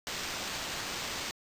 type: noise with sample-and-hold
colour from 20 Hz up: blue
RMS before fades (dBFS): -37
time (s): 0.07-1.31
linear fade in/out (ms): 0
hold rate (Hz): 11025
effects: resampled to 32000 Hz